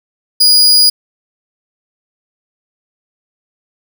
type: tone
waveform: 40% pulse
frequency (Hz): 4900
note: D#8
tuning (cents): -27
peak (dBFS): -4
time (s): 0.4-0.9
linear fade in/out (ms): 10
effects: none